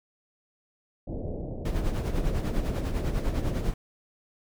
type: low-pass noise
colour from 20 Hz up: pink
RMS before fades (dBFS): -34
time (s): 1.07-3.7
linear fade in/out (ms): 10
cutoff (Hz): 660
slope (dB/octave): 48
type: noise with tremolo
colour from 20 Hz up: brown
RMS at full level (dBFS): -26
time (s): 1.65-3.74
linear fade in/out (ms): 5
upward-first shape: sine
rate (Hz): 10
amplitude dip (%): 65
effects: none